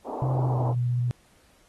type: band-pass noise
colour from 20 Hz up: white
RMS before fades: -33 dBFS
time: 0.04-0.75 s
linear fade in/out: 50 ms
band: 240 to 960 Hz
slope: 48 dB/octave
type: tone with pitch glide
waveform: sine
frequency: 130.81 to 122.05 Hz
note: C3 to B2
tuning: 0 to -20 cents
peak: -22 dBFS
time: 0.22-1.11 s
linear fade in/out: 0 ms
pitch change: -120 cents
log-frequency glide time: 0.32-0.74 s
effects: pink hiss -61 dBFS RMS until 1.68 s + AAC 32 kbps